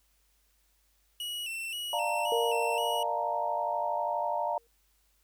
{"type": "tone with vibrato", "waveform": "45% pulse", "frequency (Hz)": 2799, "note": "F7", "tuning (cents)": 3, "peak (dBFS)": -34, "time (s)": [1.2, 3.03], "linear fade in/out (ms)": 2, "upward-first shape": "square", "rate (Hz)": 1.9, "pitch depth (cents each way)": 69}
{"type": "chord", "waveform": "sine", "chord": "Bb major seventh", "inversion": "first", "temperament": "equal with one note detuned", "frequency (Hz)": [596.2, 698.5, 880, 932.3], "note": ["D5", "F5", "A5", "Bb5"], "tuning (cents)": [26, 0, 0, 0], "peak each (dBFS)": [-34, -33, -37, -32], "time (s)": [1.93, 4.58], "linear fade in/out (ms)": 2}
{"type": "tone with exponential decay", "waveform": "sine", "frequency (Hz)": 466.2, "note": "A#4", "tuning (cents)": 0, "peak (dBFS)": -26, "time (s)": [2.32, 4.67], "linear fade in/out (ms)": 1, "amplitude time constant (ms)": 510}
{"effects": ["added 50 Hz sine -70 dBFS peak until 5.23 s", "white hiss -71 dBFS RMS until 5.23 s"]}